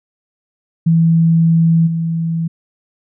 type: tone with level steps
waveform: sine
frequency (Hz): 164.81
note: E3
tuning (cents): 0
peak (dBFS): -8 / -15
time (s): 0.86-2.48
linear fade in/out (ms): 10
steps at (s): 1.86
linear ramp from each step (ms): 20
effects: none